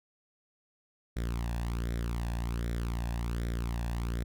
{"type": "tone with flanger", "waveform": "sawtooth", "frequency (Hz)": 58.27, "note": "A#1", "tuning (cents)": 0, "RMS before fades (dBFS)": -33, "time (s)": [1.16, 4.24], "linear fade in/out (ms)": 10, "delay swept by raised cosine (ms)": [0.53, 1.17], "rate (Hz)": 1.3, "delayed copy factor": 0.65, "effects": []}